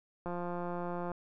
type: click train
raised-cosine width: 1 ms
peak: -25 dBFS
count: 151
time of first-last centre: 0.26-1.117 s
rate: 175 Hz
effects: none